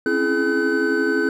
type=tone cluster; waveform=triangle; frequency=266.8 / 278.4 / 332.9 / 422.3 / 1515 Hz; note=C4 / C#4 / E4 / G#4 / F#6; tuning=+34 / +8 / +17 / +29 / +40 cents; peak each=-23 / -28 / -21 / -20 / -21 dBFS; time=0.06-1.29 s; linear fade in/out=2 ms; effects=none